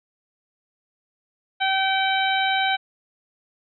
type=harmonic tone; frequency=770 Hz; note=G5; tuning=31 cents flat; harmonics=1 / 2 / 3 / 4 / 5; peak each=-22 / -25 / -27 / -28 / -29 dBFS; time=1.6-2.77 s; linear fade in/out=20 ms; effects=none